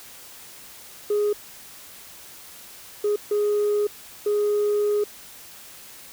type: tone bursts at uneven times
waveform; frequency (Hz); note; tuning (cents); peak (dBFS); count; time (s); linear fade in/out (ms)
sine; 415.3; G#4; 0; -17; 4; 1.1-1.33 / 3.04-3.16 / 3.31-3.87 / 4.26-5.04; 5
effects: tanh soft clip ceiling -17 dBFS + white hiss -44 dBFS RMS until 6.12 s